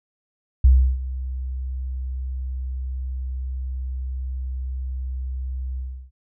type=tone with ADSR envelope; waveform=sine; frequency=64.4 Hz; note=C2; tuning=27 cents flat; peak=-8 dBFS; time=0.64-6.11 s; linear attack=6 ms; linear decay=330 ms; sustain=-17 dB; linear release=330 ms; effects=none